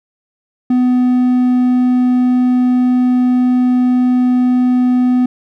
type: tone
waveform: triangle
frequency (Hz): 250.1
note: B3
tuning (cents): +22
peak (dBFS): -7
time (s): 0.7-5.26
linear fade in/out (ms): 5
effects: none